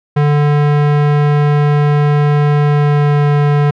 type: tone with pitch glide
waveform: square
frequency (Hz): 146.83 to 145.9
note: D3 to D3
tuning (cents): 0 to -11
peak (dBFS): -9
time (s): 0.16-3.71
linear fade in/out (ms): 10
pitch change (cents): -11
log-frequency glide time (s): 2.64-3.27
effects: low-pass 2000 Hz 12 dB/octave